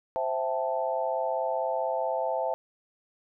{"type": "chord", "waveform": "sine", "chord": "A minor seventh", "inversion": "first", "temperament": "equal", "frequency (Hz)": [523.3, 659.3, 784, 880], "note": ["C5", "E5", "G5", "A5"], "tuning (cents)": [0, 0, 0, 0], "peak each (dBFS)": [-31, -30, -35, -32], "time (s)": [0.16, 2.54], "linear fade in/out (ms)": 0, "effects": []}